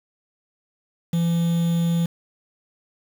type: tone with quantisation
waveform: triangle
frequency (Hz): 168.9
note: E3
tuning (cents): +42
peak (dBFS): -16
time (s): 1.13-2.06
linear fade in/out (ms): 5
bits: 6
effects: none